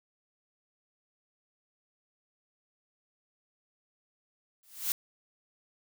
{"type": "noise with exponential growth", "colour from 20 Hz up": "blue", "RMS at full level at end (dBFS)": -26, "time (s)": [4.63, 4.92], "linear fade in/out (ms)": 0, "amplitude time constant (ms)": 62, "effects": []}